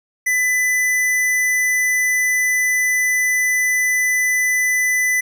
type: tone with hard clipping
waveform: sine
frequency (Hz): 2000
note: B6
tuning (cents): +21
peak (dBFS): -16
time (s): 0.26-5.21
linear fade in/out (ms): 10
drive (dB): 18
effects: none